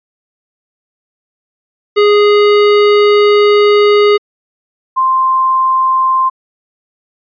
square / sine tone pair in turn, 413.9 / 1046.9 Hz, G#4 / C6, -6 / +1 cents, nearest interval octave + major third, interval 1607 cents, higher second, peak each -6 / -8 dBFS, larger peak first, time 1.96-4.18 / 4.96-6.3 s, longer first, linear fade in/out 20 ms, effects resampled to 11025 Hz

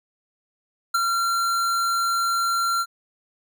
square tone with ADSR envelope, 1370 Hz, F6, 34 cents flat, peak -17 dBFS, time 0.94-2.86 s, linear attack 9 ms, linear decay 22 ms, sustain -4 dB, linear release 52 ms, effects none

